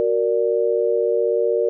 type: chord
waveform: sine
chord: Gb augmented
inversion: none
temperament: equal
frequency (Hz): 370 / 466.2 / 587.3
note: Gb4 / Bb4 / D5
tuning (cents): 0 / 0 / 0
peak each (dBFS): -23 / -18 / -23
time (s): 0-1.69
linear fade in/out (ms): 0
effects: none